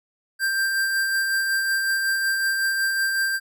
square tone with tremolo, 1579 Hz, G6, 12 cents sharp, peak -20 dBFS, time 0.39-3.4 s, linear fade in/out 50 ms, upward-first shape sine, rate 5.4 Hz, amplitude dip 30%, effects none

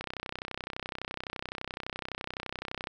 click train, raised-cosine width 0.3 ms, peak -19 dBFS, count 92, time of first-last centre 0.01-2.872 s, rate 31.8 Hz, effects none

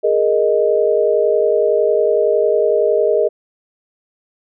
sine chord, Ab suspended second, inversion none, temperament equal, 415.3 / 466.2 / 622.3 Hz, Ab4 / Bb4 / Eb5, 0 / 0 / 0 cents, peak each -16 dBFS, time 0.03-3.29 s, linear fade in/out 20 ms, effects none

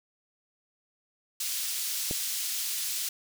pink high-pass noise, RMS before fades -32 dBFS, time 1.4-3.09 s, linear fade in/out 5 ms, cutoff 4300 Hz, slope 12 dB/octave
click, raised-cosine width 2 ms, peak -20 dBFS, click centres 2.111 s
effects none

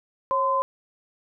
sine tone pair together, 544 / 1028.2 Hz, C#5 / C6, -33 / -31 cents, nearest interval major seventh, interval 1102 cents, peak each -26 / -21 dBFS, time 0.31-0.62 s, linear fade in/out 0 ms, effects none

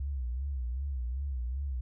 sine tone with vibrato, 65 Hz, C2, 11 cents flat, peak -31 dBFS, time 0-1.81 s, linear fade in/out 5 ms, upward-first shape sine, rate 2.6 Hz, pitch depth 150 cents each way, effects none

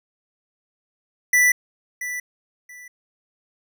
square tone with echo, 1975.5 Hz, B6, in tune, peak -14 dBFS, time 1.33-1.52 s, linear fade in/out 5 ms, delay 680 ms, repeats 2, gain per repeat -13 dB, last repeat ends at 2.88 s, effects none

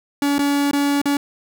45% pulse tone with dropouts, 284.6 Hz, C#4, 46 cents sharp, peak -16 dBFS, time 0.22-1.17 s, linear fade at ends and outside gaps 2 ms, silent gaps 0.383-0.391 / 0.712-0.732 / 1.016-1.056 s, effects none

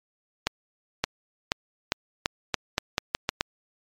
accelerating click train, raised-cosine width 0.2 ms, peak -5 dBFS, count 11, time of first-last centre 0.47-3.409 s, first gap 570 ms, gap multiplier 0.84, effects MP3 96 kbps

